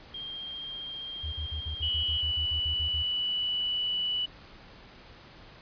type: tone with vibrato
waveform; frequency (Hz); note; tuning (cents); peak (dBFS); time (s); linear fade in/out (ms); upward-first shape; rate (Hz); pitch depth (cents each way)
sine; 3200; G7; +35; -36; 0.14-2.21; 5; square; 15; 10
type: tone bursts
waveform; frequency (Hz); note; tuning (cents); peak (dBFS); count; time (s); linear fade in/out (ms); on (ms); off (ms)
sine; 76.7; D#2; -24; -32; 13; 1.23-3.029; 10; 95; 47
type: tone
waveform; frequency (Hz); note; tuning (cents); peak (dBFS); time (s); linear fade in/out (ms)
sine; 2960; F#7; 0; -27; 1.82-4.26; 10
effects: pink hiss -51 dBFS RMS until 5.61 s + resampled to 11025 Hz